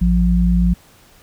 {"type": "tone pair together", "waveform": "sine", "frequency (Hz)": [55.96, 176.9], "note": ["A1", "F3"], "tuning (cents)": [30, 23], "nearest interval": "octave + minor sixth", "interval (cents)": 1993, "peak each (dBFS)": -14, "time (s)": [0.01, 0.74], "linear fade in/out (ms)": 10, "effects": ["pink hiss -49 dBFS RMS until 1.22 s"]}